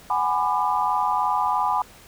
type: chord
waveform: sine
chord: G# half-diminished seventh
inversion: third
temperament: just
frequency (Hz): 747.5 / 830.6 / 996.7 / 1196.1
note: F#5 / G#5 / B5 / D6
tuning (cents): +17 / 0 / +16 / +31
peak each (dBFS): -28 / -24 / -23 / -27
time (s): 0.1-1.82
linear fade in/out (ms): 2
effects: pink hiss -48 dBFS RMS until 2.07 s